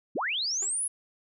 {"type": "linear sweep", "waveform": "sine", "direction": "up", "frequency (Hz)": [130.6, 10760], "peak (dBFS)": -27, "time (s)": [0.15, 0.88], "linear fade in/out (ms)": 10}
{"type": "tone with exponential decay", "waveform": "sawtooth", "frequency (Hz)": 387.8, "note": "G4", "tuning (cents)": -19, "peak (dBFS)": -37, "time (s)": [0.62, 0.74], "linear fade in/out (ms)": 5, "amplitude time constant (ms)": 26}
{"effects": []}